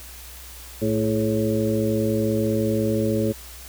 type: harmonic tone with a mistuned harmonic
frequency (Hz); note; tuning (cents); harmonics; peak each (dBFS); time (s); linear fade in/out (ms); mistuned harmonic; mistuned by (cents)
110; A2; 0; 1 / 2 / 3 / 4 / 5; -26 / -24 / -26 / -26 / -27; 0.81-3.33; 20; 4; -64
effects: added 61 Hz sine -42 dBFS peak until 3.68 s + white hiss -42 dBFS RMS until 3.68 s